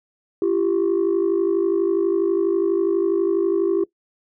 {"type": "tone pair together", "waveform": "sine", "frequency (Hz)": [340, 392.2], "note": ["F4", "G4"], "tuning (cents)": [-46, 1], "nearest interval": "major second", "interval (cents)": 247, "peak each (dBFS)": -18, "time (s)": [0.42, 3.84], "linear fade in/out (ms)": 2, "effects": ["noise-tail reverb RT60 0.1 s tail -20 dB re dry", "tanh soft clip ceiling -13 dBFS"]}